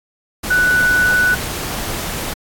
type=tone in noise; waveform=sine; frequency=1484 Hz; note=F#6; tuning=5 cents sharp; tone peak=-11 dBFS; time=0.5-1.35 s; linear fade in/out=10 ms; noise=pink; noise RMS=-24 dBFS; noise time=0.43-2.34 s; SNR=+10 dB; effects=AAC 64 kbps